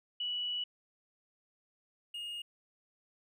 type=tone pair in turn; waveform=sine / triangle; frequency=2945 / 2853 Hz; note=F#7 / F7; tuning=-9 / +36 cents; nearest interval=minor second; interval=55 cents; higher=first; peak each=-33 / -37 dBFS; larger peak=first; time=0.2-0.64 / 2.14-2.42 s; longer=first; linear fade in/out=5 ms; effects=none